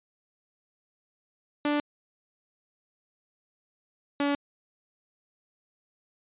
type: tone pair in turn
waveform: sawtooth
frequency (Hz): 293.7 / 285.2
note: D4 / C#4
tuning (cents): 0 / +49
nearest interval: minor second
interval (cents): 51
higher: first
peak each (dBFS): -20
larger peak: neither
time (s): 1.65-1.8 / 4.2-4.35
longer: neither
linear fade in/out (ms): 2
effects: resampled to 8000 Hz